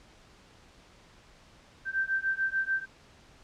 sine beating tone pair, 1560 / 1566.8 Hz, G6 / G6, -9 / -1 cents, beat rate 6.8 Hz, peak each -30 / -30 dBFS, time 1.85-2.86 s, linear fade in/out 50 ms, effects pink hiss -57 dBFS RMS until 3.43 s + low-pass 6000 Hz 12 dB/octave

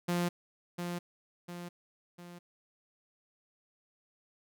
sawtooth tone with echo, 174.9 Hz, F3, 3 cents sharp, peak -25 dBFS, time 0.08-0.29 s, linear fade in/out 10 ms, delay 700 ms, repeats 3, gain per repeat -6 dB, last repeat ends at 2.39 s, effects none

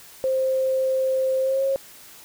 sine tone with pitch glide, 525 to 541.9 Hz, C5 to C#5, +6 to -39 cents, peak -19 dBFS, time 0.24-1.76 s, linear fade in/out 0 ms, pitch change +55 cents, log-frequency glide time 1.41-1.63 s, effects white hiss -46 dBFS RMS until 2.24 s

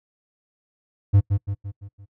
triangle tone with echo, 100 Hz, G2, 35 cents sharp, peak -9 dBFS, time 1.13-1.21 s, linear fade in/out 20 ms, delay 170 ms, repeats 5, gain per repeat -6 dB, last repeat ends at 2.06 s, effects noise-tail reverb RT60 0.1 s tail -25 dB re dry

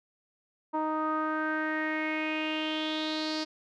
sawtooth tone with low-pass filter sweep, 311.1 Hz, D#4, in tune, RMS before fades -31 dBFS, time 0.73-3.45 s, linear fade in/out 20 ms, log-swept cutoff 1000 to 4800 Hz, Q 5.7, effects none

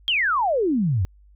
sine exponential sweep, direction down, 3299 to 83.2 Hz, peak -18 dBFS, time 0.08-1.05 s, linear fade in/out 0 ms, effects added 50 Hz sine -49 dBFS peak until 1.35 s

